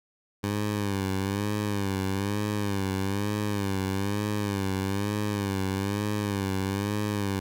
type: tone with vibrato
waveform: 15% pulse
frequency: 100.1 Hz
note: G2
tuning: 37 cents sharp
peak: -20 dBFS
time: 0.43-7.4 s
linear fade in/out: 10 ms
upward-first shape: sine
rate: 1.1 Hz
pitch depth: 80 cents each way
effects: none